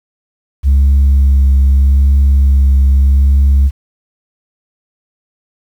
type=tone with vibrato; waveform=sine; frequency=68.4 Hz; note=C#2; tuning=23 cents flat; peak=-3 dBFS; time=0.63-3.71 s; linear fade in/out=50 ms; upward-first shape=triangle; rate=0.81 Hz; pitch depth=21 cents each way; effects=tanh soft clip ceiling -4 dBFS + 7-bit